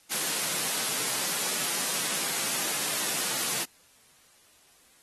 white high-pass noise, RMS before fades -29 dBFS, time 0.1-3.65 s, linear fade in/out 20 ms, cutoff 130 Hz, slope 96 dB/octave, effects white hiss -60 dBFS RMS until 5.02 s + AAC 32 kbps

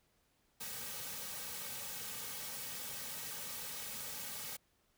white noise with comb filter, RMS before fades -44 dBFS, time 0.6-4.57 s, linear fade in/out 10 ms, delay 2.9 ms, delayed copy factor -0.95, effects pink hiss -75 dBFS RMS until 4.97 s

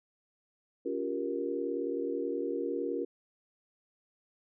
sine chord, G half-diminished seventh, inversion second, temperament just, 282.2 / 352.8 / 392 / 470.4 Hz, Db4 / F4 / G4 / Bb4, +31 / +18 / 0 / +16 cents, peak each -37 / -36 / -38 / -35 dBFS, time 0.85-3.05 s, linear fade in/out 10 ms, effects none

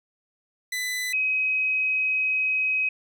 sawtooth / sine tone pair in turn, 2000 / 2534 Hz, B6 / D#7, +21 / +31 cents, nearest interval major third, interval 410 cents, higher second, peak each -23 / -21 dBFS, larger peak second, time 0.72-1.13 / 1.13-2.89 s, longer second, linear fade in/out 5 ms, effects none

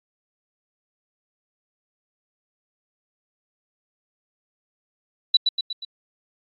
sine tone with echo, 3947 Hz, B7, 2 cents flat, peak -11 dBFS, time 5.34-5.37 s, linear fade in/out 5 ms, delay 120 ms, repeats 4, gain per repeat -5 dB, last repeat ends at 5.85 s, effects AAC 64 kbps

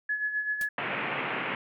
sine tone with tremolo, 1701 Hz, G#6, 41 cents sharp, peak -25 dBFS, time 0.09-0.69 s, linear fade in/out 5 ms, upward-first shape sine, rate 7.8 Hz, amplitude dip 60%
white noise with exponential decay, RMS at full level -35 dBFS, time 0.61-0.69 s, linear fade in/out 2 ms, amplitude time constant 17 ms
white band-pass noise, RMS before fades -32 dBFS, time 0.78-1.55 s, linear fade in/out 2 ms, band 120 to 2700 Hz, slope 48 dB/octave
effects none

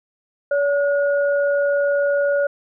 sine tone pair together, 569 / 1442 Hz, C#5 / F#6, +45 / -45 cents, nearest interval octave + major third, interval 1610 cents, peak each -16 / -25 dBFS, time 0.51-2.47 s, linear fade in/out 5 ms, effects none

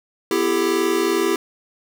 square tone cluster, 248.7 / 333.1 / 393.9 / 435.6 Hz, B3 / E4 / G4 / A4, +12 / +18 / +8 / -17 cents, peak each -30 / -22 / -21 / -27 dBFS, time 0.31-1.36 s, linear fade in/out 2 ms, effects none

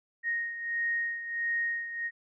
sine beating tone pair, 1864.7 / 1866.2 Hz, A#6 / A#6, 0 / +1 cents, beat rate 1.5 Hz, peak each -30 / -36 dBFS, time 0.23-2.11 s, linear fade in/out 50 ms, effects none

